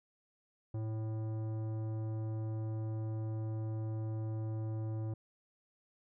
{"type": "tone with tanh clipping", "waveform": "sine", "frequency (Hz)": 110, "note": "A2", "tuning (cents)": 0, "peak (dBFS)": -37, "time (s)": [0.74, 5.14], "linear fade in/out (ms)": 5, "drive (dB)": 14, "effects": []}